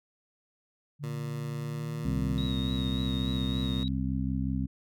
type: tone with pitch glide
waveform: sine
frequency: 145.5 to 152.82 Hz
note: D3 to D#3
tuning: -16 to -31 cents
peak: -33 dBFS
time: 0.99-2.48 s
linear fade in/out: 50 ms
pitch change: +85 cents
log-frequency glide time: 1.56-1.91 s
type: tone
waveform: 15% pulse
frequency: 116.5 Hz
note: A#2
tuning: 1 cent flat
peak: -32 dBFS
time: 1.03-3.84 s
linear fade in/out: 10 ms
type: harmonic tone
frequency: 65.4 Hz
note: C2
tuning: in tune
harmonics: 1 / 2 / 3 / 4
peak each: -33 / -33 / -33 / -33 dBFS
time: 2.04-4.67 s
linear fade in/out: 20 ms
type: tone with vibrato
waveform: sine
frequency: 3775 Hz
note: A#7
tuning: 21 cents sharp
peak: -37 dBFS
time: 2.38-3.88 s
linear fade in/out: 0 ms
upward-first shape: triangle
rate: 3.5 Hz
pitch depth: 35 cents each way
effects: none